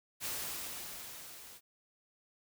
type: noise with level ramp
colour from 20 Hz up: white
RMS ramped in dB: -37 to -53 dBFS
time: 0.2-1.61 s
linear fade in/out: 50 ms
effects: none